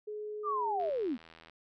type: tone with pitch glide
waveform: sine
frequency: 422.6 to 403.7 Hz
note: G#4 to G#4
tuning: +30 to -49 cents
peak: -37 dBFS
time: 0.07-0.9 s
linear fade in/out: 10 ms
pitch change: -79 cents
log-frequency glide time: 0.59-0.77 s
type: linear sweep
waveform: sine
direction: down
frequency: 1235 to 207.5 Hz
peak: -30 dBFS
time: 0.43-1.18 s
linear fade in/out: 50 ms
type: click train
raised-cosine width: 0.3 ms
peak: -37 dBFS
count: 58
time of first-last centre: 0.8-1.497 s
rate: 81.8 Hz
effects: none